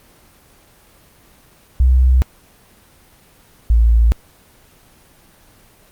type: tone pair in turn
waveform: sine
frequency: 63.7 / 56.75 Hz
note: C2 / A#1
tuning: -46 / -46 cents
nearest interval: major second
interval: 200 cents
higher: first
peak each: -8 dBFS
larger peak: neither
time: 1.8-2.22 / 3.7-4.12 s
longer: neither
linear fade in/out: 0 ms
effects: pink hiss -49 dBFS RMS until 5.91 s + Opus 24 kbps